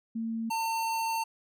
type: tone pair in turn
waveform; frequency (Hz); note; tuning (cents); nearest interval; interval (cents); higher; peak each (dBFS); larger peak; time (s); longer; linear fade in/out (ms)
sine / square; 226.3 / 903; A3 / A5; +49 / +45; 2 octaves; 2396; second; -30 / -29; second; 0.15-0.5 / 0.5-1.24; second; 10
effects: none